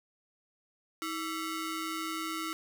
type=ring-modulated tone; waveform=sawtooth; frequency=830.6 Hz; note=G#5; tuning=in tune; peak=-27 dBFS; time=1.02-2.53 s; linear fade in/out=0 ms; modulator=509 Hz; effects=none